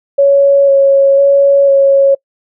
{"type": "tone with vibrato", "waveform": "sine", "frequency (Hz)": 554.4, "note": "C#5", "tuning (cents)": 0, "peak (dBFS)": -4, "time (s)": [0.18, 2.15], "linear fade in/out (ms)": 10, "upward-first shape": "square", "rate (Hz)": 1, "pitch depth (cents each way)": 12, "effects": ["noise-tail reverb RT60 0.1 s tail -26 dB re dry"]}